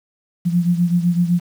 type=beating tone pair; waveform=sine; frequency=172.7 / 180.6 Hz; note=F3 / F#3; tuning=-19 / -42 cents; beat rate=7.9 Hz; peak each=-15 / -20 dBFS; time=0.45-1.4 s; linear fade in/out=20 ms; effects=7-bit